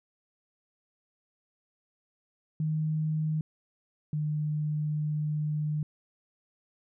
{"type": "tone pair in turn", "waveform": "sine", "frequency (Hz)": [155.56, 151.31], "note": ["D#3", "D#3"], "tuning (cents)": [0, -48], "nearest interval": "unison", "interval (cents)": 48, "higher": "first", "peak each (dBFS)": [-26, -27], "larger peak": "first", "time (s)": [[2.6, 3.41], [4.13, 5.83]], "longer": "second", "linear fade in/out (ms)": 2, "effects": []}